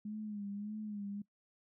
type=tone with vibrato; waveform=sine; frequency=207.7 Hz; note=G#3; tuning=in tune; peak=-39 dBFS; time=0.05-1.22 s; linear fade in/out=5 ms; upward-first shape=sine; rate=1.7 Hz; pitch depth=61 cents each way; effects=noise-tail reverb RT60 0.1 s tail -20 dB re dry